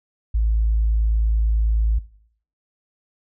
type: tone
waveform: sine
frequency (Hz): 54.6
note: A1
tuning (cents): -13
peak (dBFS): -15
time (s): 0.34-1.99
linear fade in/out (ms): 10
effects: noise-tail reverb RT60 0.6 s tail -18 dB re dry + tanh soft clip ceiling -11 dBFS